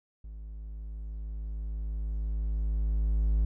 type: tone with level ramp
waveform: triangle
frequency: 53.1 Hz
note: G#1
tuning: 39 cents sharp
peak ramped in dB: -38 to -20 dBFS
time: 0.24-3.45 s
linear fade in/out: 5 ms
effects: none